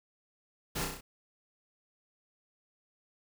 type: noise with echo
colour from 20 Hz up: pink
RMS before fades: -35 dBFS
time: 0.75-0.85 s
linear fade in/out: 10 ms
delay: 32 ms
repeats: 5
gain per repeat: -3 dB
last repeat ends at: 1.01 s
effects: none